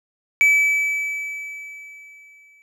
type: tone with exponential decay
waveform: triangle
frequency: 2300 Hz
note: D7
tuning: 37 cents flat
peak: -9 dBFS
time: 0.41-2.62 s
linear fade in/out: 0 ms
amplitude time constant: 480 ms
effects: none